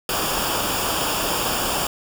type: noise with comb filter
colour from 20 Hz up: pink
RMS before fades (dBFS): -23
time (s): 0.09-1.87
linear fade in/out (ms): 2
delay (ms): 0.49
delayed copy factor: -0.7
effects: none